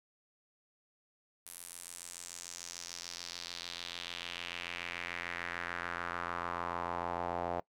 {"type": "tone with band-pass filter sweep", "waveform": "sawtooth", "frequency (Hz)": 86.8, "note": "F2", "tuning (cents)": -10, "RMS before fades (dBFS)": -41, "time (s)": [1.46, 7.6], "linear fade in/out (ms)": 0, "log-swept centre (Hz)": [11000, 710], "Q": 2.5, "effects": ["noise-tail reverb RT60 0.1 s tail -21 dB re dry"]}